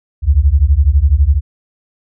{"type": "beating tone pair", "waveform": "sine", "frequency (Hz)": [65.41, 77.41], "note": ["C2", "D#2"], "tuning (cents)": [0, -8], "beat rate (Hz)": 12, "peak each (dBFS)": -10, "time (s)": [0.22, 1.41], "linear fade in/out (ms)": 50, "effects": []}